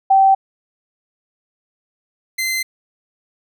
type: tone pair in turn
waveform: sine / sawtooth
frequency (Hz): 775 / 2069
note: G5 / C7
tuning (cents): -20 / -20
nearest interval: octave + perfect fourth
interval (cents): 1700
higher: second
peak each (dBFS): -8 / -15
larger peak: first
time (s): 0.1-0.35 / 2.38-2.63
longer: neither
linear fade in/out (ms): 10
effects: none